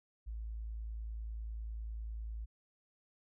sine tone, 55 Hz, A1, in tune, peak -39 dBFS, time 0.26-2.46 s, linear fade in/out 20 ms, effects none

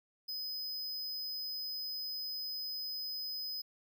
square tone, 5030 Hz, D#8, 18 cents sharp, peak -38 dBFS, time 0.28-3.62 s, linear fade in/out 10 ms, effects none

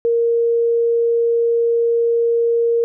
sine tone, 466.2 Hz, A#4, in tune, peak -13 dBFS, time 0.05-2.84 s, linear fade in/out 0 ms, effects none

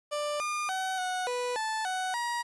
30% pulse tone with pitch steps, 591 / 1209 / 755 / 736 / 492.6 / 876 / 745 / 953 Hz, D5 / D6 / F#5 / F#5 / B4 / A5 / F#5 / A#5, +11 / +50 / +35 / -9 / -5 / -8 / +12 / +38 cents, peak -27 dBFS, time 0.11-2.43 s, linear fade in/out 20 ms, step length 290 ms, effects resampled to 24000 Hz + 10-bit

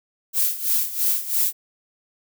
violet noise with tremolo, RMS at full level -19 dBFS, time 0.33-1.53 s, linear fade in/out 50 ms, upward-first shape sine, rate 3 Hz, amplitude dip 80%, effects none

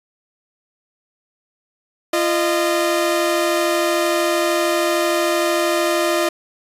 sawtooth tone pair together, 343.3 / 613.5 Hz, F4 / D#5, -30 / -25 cents, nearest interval minor seventh, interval 1005 cents, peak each -15 dBFS, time 2.13-6.29 s, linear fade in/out 5 ms, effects resampled to 32000 Hz

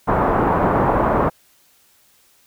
white low-pass noise, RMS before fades -17 dBFS, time 0.07-1.3 s, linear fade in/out 20 ms, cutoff 1100 Hz, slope 24 dB/octave, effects white hiss -56 dBFS RMS until 2.46 s

